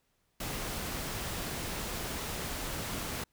pink noise, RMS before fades -37 dBFS, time 0.4-3.24 s, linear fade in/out 5 ms, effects pink hiss -75 dBFS RMS until 3.32 s

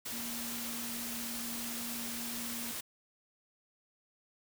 sine tone in noise, 235.3 Hz, A#3, 16 cents sharp, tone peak -43 dBFS, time 0.12-2.72 s, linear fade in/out 10 ms, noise white, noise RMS -40 dBFS, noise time 0.05-2.81 s, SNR -6 dB, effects none

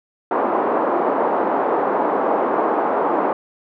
white band-pass noise, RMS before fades -19 dBFS, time 0.31-3.33 s, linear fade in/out 2 ms, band 270 to 1000 Hz, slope 24 dB/octave, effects none

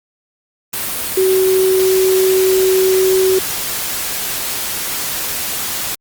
sine tone in noise, 376.8 Hz, F#4, 32 cents sharp, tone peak -10 dBFS, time 1.17-3.39 s, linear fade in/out 5 ms, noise white, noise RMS -21 dBFS, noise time 0.73-5.95 s, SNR +8 dB, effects Opus 32 kbps

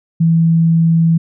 sine tone, 164.8 Hz, E3, in tune, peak -8 dBFS, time 0.2-1.18 s, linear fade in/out 10 ms, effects none

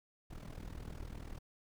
brown noise with amplitude modulation, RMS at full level -43 dBFS, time 0.3-1.39 s, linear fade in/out 10 ms, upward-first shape sine, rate 40.1 Hz, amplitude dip 80%, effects none

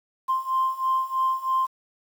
sine beating tone pair, 1046.5 / 1049.6 Hz, C6 / C6, 0 / +5 cents, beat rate 3.1 Hz, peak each -25 / -23 dBFS, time 0.28-1.67 s, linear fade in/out 20 ms, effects tanh soft clip ceiling -15 dBFS + 8-bit

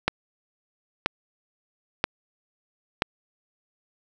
click train, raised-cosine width 0.3 ms, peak -4 dBFS, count 4, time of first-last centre 0.08-3.021 s, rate 1.02 Hz, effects 7-bit

